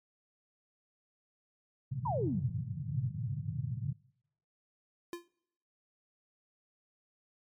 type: band-pass noise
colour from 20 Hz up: pink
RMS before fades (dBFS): -36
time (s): 1.91-3.93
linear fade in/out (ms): 10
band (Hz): 100 to 160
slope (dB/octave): 48
type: exponential sweep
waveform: sine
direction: down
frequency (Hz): 1046.5 to 95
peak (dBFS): -31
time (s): 2.05-2.5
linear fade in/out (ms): 10
type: tone with exponential decay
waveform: square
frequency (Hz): 345.6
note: F4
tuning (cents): -18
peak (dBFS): -35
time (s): 5.13-5.28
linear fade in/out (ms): 1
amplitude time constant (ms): 32
effects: noise-tail reverb RT60 0.8 s tail -25 dB re dry + MP3 96 kbps